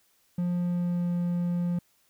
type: tone with pitch glide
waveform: triangle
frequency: 176.3 to 174.78 Hz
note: F3 to F3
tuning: +17 to +2 cents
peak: -23 dBFS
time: 0.38-1.79 s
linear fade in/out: 5 ms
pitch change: -15 cents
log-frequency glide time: 0.52-1.13 s
effects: white hiss -67 dBFS RMS until 2.09 s